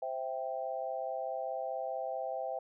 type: chord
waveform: sine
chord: C major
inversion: none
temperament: equal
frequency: 523.3 / 659.3 / 784 Hz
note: C5 / E5 / G5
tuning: 0 / 0 / 0 cents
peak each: -39 / -38 / -39 dBFS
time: 0.02-2.59 s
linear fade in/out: 5 ms
effects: none